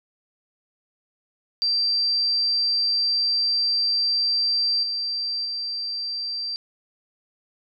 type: tone with level steps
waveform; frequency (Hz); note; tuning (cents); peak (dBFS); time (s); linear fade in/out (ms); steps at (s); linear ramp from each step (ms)
sine; 4699; D8; 0; -19 / -24 / -26; 1.62-6.56; 0; 4.83 / 5.45; 2
effects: none